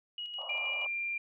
sine tone with tremolo, 2900 Hz, F#7, 35 cents flat, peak -36 dBFS, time 0.18-0.85 s, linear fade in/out 2 ms, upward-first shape square, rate 6.3 Hz, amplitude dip 40%
pink band-pass noise, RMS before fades -46 dBFS, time 0.38-0.87 s, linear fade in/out 5 ms, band 530 to 1200 Hz, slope 96 dB/octave
sine tone, 2383 Hz, D7, 25 cents sharp, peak -32 dBFS, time 0.49-1.18 s, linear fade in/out 5 ms
effects none

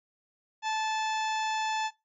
harmonic tone with a mistuned harmonic, 873 Hz, A5, 14 cents flat, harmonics 1 / 2 / 3 / 4 / 5 / 6 / 7 / 8, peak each -29 / -37 / -38 / -40 / -47 / -45 / -49 / -47 dBFS, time 0.62-1.91 s, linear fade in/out 50 ms, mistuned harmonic 5, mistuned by -26 cents, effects noise-tail reverb RT60 0.2 s tail -17 dB re dry

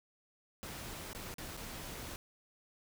pink noise with dropouts, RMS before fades -45 dBFS, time 0.63-2.16 s, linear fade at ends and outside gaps 0 ms, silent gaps 1.131-1.149 / 1.341-1.383 / 1.568-1.574 s, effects none

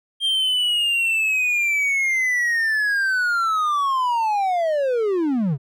triangle linear sweep, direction down, 3200 to 123.47 Hz, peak -16 dBFS, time 0.2-5.58 s, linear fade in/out 50 ms, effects none

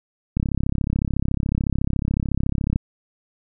click train, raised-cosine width 5 ms, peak -9 dBFS, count 82, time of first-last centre 0.37-2.759 s, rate 33.9 Hz, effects none

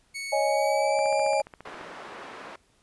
sawtooth tone with pitch glide, 2217 to 2376 Hz, C#7 to D7, 0 to +20 cents, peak -29 dBFS, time 0.14-1.42 s, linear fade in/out 20 ms, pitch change +120 cents, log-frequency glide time 0.43-1.15 s
sine chord, C# suspended second, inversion none, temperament equal, 554.4 / 622.3 / 830.6 Hz, C#5 / D#5 / G#5, 0 / 0 / 0 cents, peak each -26 dBFS, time 0.32-1.42 s, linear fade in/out 10 ms
click train, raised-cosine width 0.5 ms, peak -27 dBFS, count 13, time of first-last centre 0.99-1.812 s, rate 14.6 Hz
white band-pass noise, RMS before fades -42 dBFS, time 1.65-2.56 s, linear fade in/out 5 ms, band 280 to 1400 Hz, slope 12 dB/octave
effects pink hiss -65 dBFS RMS until 2.82 s + resampled to 24000 Hz

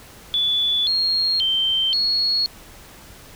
sine tone with pitch steps, 3452 / 4257 / 3120 / 4330 Hz, A7 / C8 / G7 / C#8, -34 / +29 / -9 / -41 cents, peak -17 dBFS, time 0.34-2.46 s, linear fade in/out 0 ms, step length 530 ms, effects pink hiss -44 dBFS RMS until 3.35 s

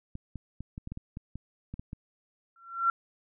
clicks, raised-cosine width 5 ms, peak -26 dBFS, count 12, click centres 0.154 / 0.357 / 0.606 / 0.779 / 0.874 / 0.92 / 0.974 / 1.171 / 1.356 / 1.74 / 1.795 / 1.931 s
sine tone with exponential growth, 1362 Hz, F6, 44 cents flat, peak -19 dBFS, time 2.56-2.9 s, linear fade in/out 2 ms, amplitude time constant 72 ms
effects none

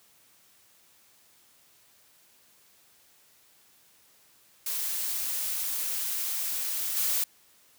blue noise with level steps, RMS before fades -31 / -27 dBFS, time 4.66-7.24 s, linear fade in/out 5 ms, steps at 6.96 s, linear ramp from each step 10 ms, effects white hiss -61 dBFS RMS until 7.78 s + high-pass 60 Hz 12 dB/octave

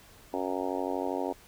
harmonic tone, 92.6 Hz, F#2, 2 cents sharp, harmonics 3 / 4 / 5 / 6 / 7 / 8 / 9 / 10, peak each -35 / -36 / -37 / -38 / -38 / -39 / -40 / -40 dBFS, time 0.33-1.33 s, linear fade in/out 10 ms, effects pink hiss -55 dBFS RMS until 1.47 s

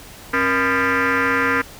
sine tone with frequency modulation, 101.9 Hz, G#2, 32 cents flat, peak -14 dBFS, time 0.33-1.62 s, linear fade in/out 10 ms, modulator 372 Hz, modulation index 5.3, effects tanh soft clip ceiling -12 dBFS + pink hiss -40 dBFS RMS until 1.79 s

